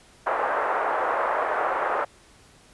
pink band-pass noise, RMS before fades -25 dBFS, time 0.26-2.05 s, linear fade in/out 10 ms, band 520 to 1500 Hz, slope 24 dB/octave, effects pink hiss -54 dBFS RMS until 2.73 s + resampled to 24000 Hz

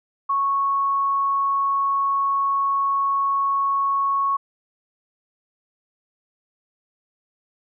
sine tone, 1105 Hz, C#6, 6 cents flat, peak -18 dBFS, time 0.29-4.37 s, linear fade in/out 10 ms, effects none

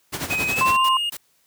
pink noise with tremolo, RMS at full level -25 dBFS, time 0.12-0.77 s, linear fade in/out 20 ms, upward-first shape sine, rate 11 Hz, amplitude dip 70%
triangle tone with pitch glide, 2522 to 2847 Hz, D#7 to F7, +23 to +33 cents, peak -20 dBFS, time 0.3-1.1 s, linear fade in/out 10 ms, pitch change +210 cents, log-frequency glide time 0.48-0.86 s
white noise bursts, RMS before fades -33 dBFS, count 3, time 0.56-1.17 s, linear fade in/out 5 ms, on 50 ms, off 230 ms
sine tone, 1046.5 Hz, C6, in tune, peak -16 dBFS, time 0.61-0.97 s, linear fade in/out 2 ms
effects white hiss -63 dBFS RMS until 1.46 s + high-pass 80 Hz 12 dB/octave

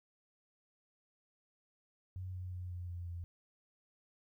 sine tone with pitch steps, 92.5 / 91.23 / 89.97 / 88.73 / 87.51 / 86.31 Hz, F#2 / F#2 / F#2 / F2 / F2 / F2, 0 / -24 / -48 / +28 / +4 / -20 cents, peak -40 dBFS, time 2.16-3.24 s, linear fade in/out 0 ms, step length 180 ms, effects 13-bit

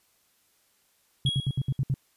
sine tone bursts, 134.1 Hz, C3, 43 cents sharp, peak -22 dBFS, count 7, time 1.25-1.941 s, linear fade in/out 2 ms, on 43 ms, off 65 ms
triangle tone with exponential decay, 3312 Hz, G#7, 5 cents flat, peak -22 dBFS, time 1.26-1.77 s, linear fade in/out 2 ms, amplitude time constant 110 ms
effects white hiss -67 dBFS RMS until 2.16 s + resampled to 32000 Hz

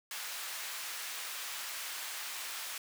pink high-pass noise, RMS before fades -41 dBFS, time 0.11-2.78 s, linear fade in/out 2 ms, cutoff 1400 Hz, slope 12 dB/octave, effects none

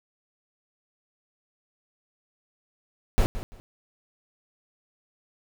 brown noise with echo, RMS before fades -19 dBFS, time 3.18-3.26 s, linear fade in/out 0 ms, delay 170 ms, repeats 2, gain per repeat -13 dB, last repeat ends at 3.6 s, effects none

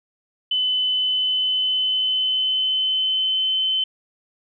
sine tone with pitch glide, 3020 to 3062 Hz, F#7 to G7, +35 to -41 cents, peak -18 dBFS, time 0.51-3.84 s, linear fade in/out 5 ms, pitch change +24 cents, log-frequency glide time 0.9-3.59 s, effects none

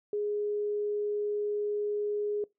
sine tone, 415.3 Hz, G#4, in tune, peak -28 dBFS, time 0.13-2.44 s, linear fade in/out 2 ms, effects noise-tail reverb RT60 0.2 s tail -23 dB re dry

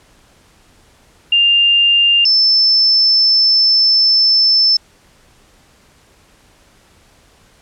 sine tone pair in turn, 2800 / 5286 Hz, F7 / E8, +4 / +4 cents, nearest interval major seventh, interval 1100 cents, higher second, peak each -8 dBFS, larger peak neither, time 1.32-2.25 / 2.25-4.77 s, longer second, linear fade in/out 5 ms, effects pink hiss -50 dBFS RMS until 7.61 s + low-pass 10000 Hz 12 dB/octave

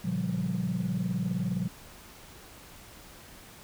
sine chord, G half-diminished seventh, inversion first, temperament just, 117.6 / 141.12 / 176.4 / 196 Hz, Bb2 / Db3 / F3 / G3, +16 / +31 / +18 / 0 cents, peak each -34 / -35 / -29 / -32 dBFS, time 0.04-1.68 s, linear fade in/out 10 ms, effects tanh soft clip ceiling -22 dBFS + pink hiss -50 dBFS RMS until 3.63 s

